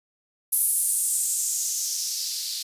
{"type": "noise with band-pass filter sweep", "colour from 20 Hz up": "violet", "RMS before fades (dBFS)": -26, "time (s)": [0.52, 2.63], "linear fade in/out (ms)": 10, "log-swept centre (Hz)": [11000, 4200], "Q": 3.3, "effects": ["resampled to 32000 Hz"]}